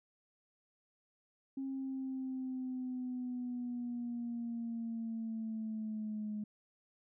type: linear sweep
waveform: sine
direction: down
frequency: 270 to 210 Hz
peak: -36 dBFS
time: 1.57-6.44 s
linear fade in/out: 5 ms
effects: tanh soft clip ceiling -32 dBFS